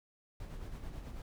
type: noise with tremolo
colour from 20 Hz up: brown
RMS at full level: -42 dBFS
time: 0.4-1.22 s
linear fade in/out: 2 ms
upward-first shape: sine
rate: 9.2 Hz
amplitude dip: 45%
effects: none